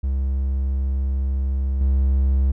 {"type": "tone with level steps", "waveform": "triangle", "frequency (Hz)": 66.9, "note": "C2", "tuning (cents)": 39, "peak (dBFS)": [-17, -13], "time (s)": [0.03, 2.52], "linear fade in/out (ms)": 10, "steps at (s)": 1.81, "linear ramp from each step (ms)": 2, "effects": []}